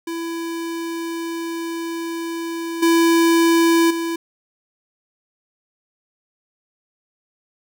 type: tone with level steps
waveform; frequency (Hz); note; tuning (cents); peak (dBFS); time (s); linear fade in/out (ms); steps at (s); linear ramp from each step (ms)
square; 333.3; E4; +19; -25 / -13 / -22; 0.07-4.16; 5; 2.82 / 3.9; 10
effects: none